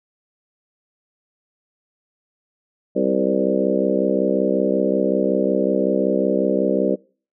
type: harmonic tone with a mistuned harmonic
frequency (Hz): 65.41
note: C2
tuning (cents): 0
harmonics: 3 / 4 / 5 / 6 / 7 / 8 / 9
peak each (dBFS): -24 / -24 / -24 / -24 / -24 / -24 / -24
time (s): 2.95-6.96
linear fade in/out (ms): 20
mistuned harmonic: 7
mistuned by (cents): +36
effects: noise-tail reverb RT60 0.4 s tail -25 dB re dry